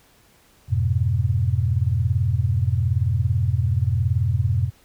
sine chord, F diminished, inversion none, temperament just, 87.31 / 104.77 / 125.72 Hz, F2 / Ab2 / Cb3, 0 / +16 / +31 cents, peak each -22 dBFS, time 0.68-4.71 s, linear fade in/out 50 ms, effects pink hiss -56 dBFS RMS until 4.84 s

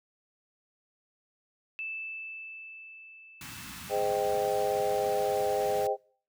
sine tone with exponential decay, 2636 Hz, E7, 1 cent flat, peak -33 dBFS, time 1.79-5.34 s, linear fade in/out 0 ms, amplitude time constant 770 ms
pink band-stop noise, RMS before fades -42 dBFS, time 3.41-5.87 s, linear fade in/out 2 ms, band 260 to 1000 Hz, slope 24 dB/octave
sine chord, Ab major seventh, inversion none, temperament equal with one note detuned, 415.3 / 518.7 / 622.3 / 784 Hz, Ab4 / C5 / Eb5 / G5, 0 / -15 / 0 / 0 cents, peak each -31 / -31 / -32 / -31 dBFS, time 3.89-5.97 s, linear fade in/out 50 ms
effects noise-tail reverb RT60 0.5 s tail -25 dB re dry + high-pass 100 Hz 12 dB/octave

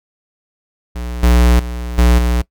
square tone with level steps, 60.1 Hz, B1, 46 cents flat, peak -22 / -8 / -22 / -8 / -13 dBFS, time 0.95-2.42 s, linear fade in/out 10 ms, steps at 1.23 / 1.59 / 1.98 / 2.18 s, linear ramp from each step 5 ms, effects noise-tail reverb RT60 0.1 s tail -21 dB re dry

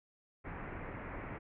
pink low-pass noise, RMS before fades -44 dBFS, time 0.44-1.39 s, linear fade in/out 20 ms, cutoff 2300 Hz, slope 48 dB/octave, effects none

